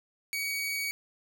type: tone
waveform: sawtooth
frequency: 2256 Hz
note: C#7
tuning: 30 cents sharp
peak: -27 dBFS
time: 0.33-0.91 s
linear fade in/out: 0 ms
effects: none